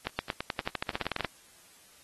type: accelerating click train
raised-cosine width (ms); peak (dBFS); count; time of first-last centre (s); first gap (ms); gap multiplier
0.3; -14; 17; 0.07-1.247; 120; 0.93
effects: white hiss -58 dBFS RMS until 2.03 s + AAC 32 kbps